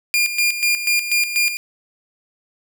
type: tone with tremolo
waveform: sawtooth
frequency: 2410 Hz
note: D7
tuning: 44 cents sharp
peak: -11 dBFS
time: 0.14-1.57 s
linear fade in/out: 0 ms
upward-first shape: square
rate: 4.1 Hz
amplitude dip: 65%
effects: none